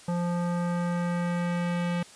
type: tone with low-pass filter sweep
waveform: square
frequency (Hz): 174.3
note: F3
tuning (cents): -3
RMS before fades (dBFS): -28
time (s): 0.08-2.03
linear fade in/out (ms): 5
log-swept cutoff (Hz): 1000 to 2900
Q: 1.3
effects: white hiss -50 dBFS RMS until 2.15 s + resampled to 22050 Hz

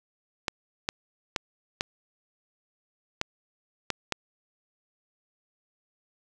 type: clicks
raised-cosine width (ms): 0.2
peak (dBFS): -9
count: 7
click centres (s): 0.482 / 0.889 / 1.362 / 1.809 / 3.214 / 3.903 / 4.123
effects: 8-bit

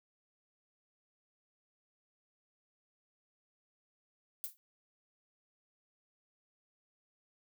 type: noise with exponential decay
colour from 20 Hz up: violet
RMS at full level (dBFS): -36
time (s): 4.44-4.57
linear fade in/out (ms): 0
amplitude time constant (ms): 28
effects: none

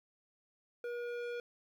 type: tone with low-pass filter sweep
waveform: square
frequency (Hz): 479.3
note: A#4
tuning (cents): +48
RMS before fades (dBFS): -40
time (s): 0.84-1.4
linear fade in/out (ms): 2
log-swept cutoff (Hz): 1600 to 2900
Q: 0.9
effects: 11-bit

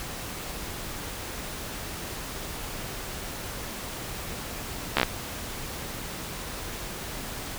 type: slowing click train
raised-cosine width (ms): 0.3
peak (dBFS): -4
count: 5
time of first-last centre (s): 4.97-5.031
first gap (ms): 14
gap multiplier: 1.06
effects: pink hiss -36 dBFS RMS until 7.58 s

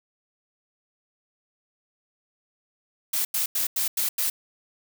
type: noise bursts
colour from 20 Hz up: blue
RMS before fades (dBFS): -25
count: 6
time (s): 3.13-4.3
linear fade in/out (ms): 5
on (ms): 120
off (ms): 90
effects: none

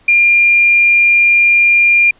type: tone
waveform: sine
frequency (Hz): 2400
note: D7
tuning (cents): +37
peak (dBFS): -6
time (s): 0.08-2.11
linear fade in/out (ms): 5
effects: pink hiss -50 dBFS RMS until 2.19 s + resampled to 8000 Hz

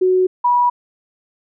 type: tone pair in turn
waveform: sine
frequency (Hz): 370 / 973.1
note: F#4 / B5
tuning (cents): 0 / -26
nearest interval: octave + perfect fourth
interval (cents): 1674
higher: second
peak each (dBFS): -11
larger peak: neither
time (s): 0.01-0.27 / 0.44-0.7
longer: neither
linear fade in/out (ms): 10
effects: none

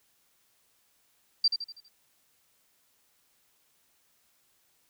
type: tone with echo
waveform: sine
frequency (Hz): 4699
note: D8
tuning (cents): 0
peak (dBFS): -19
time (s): 1.44-1.48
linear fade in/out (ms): 5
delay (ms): 81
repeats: 5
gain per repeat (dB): -7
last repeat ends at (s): 1.885
effects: white hiss -69 dBFS RMS until 4.89 s

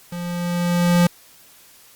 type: tone with level ramp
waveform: square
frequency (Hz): 174.61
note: F3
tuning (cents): 0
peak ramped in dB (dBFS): -28 to -12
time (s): 0.12-1.07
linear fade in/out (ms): 5
effects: white hiss -49 dBFS RMS until 1.95 s + Opus 48 kbps

